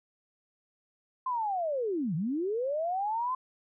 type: linear two-way sweep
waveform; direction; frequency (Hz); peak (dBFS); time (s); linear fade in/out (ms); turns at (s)
sine; down then up; 1046.5 to 146.6 to 1046.5; -28; 1.26-3.35; 5; 2.15
effects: none